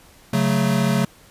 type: chord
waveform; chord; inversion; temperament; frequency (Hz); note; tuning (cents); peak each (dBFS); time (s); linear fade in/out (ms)
square; F# minor; second; equal; 138.59 / 185 / 220; C#3 / F#3 / A3; 0 / 0 / 0; -22; 0.33-1.05; 5
effects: pink hiss -50 dBFS RMS until 1.3 s + resampled to 32000 Hz